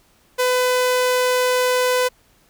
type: tone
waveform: sawtooth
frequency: 502 Hz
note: B4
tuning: 28 cents sharp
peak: -12 dBFS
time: 0.38-2.09 s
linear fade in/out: 20 ms
effects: pink hiss -57 dBFS RMS until 2.49 s